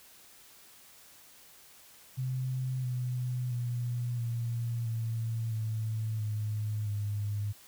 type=tone with pitch steps; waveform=sine; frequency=129.1 / 125.06 / 121.15 / 117.36 / 113.69 / 110.14 / 106.69 / 103.36 Hz; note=C3 / B2 / B2 / A#2 / A#2 / A2 / G#2 / G#2; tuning=-23 / +22 / -33 / +12 / -43 / +2 / +47 / -8 cents; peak=-30 dBFS; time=2.17-7.53 s; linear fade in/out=20 ms; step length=670 ms; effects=white hiss -56 dBFS RMS until 7.67 s